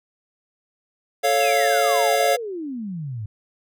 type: chord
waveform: square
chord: A augmented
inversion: none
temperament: equal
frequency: 440 / 554.4 / 698.5 Hz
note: A4 / C#5 / E#5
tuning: 0 / 0 / 0 cents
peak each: -25 / -22 / -20 dBFS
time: 1.23-2.37 s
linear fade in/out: 20 ms
type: exponential sweep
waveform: sine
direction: down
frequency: 2814 to 100.4 Hz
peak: -27 dBFS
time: 1.4-3.26 s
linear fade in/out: 5 ms
effects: none